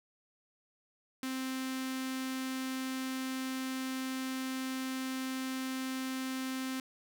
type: tone with notch filter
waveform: sawtooth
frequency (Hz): 261.6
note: C4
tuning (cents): 0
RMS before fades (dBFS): -37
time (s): 1.23-6.8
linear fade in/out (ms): 2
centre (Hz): 620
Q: 0.69
effects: none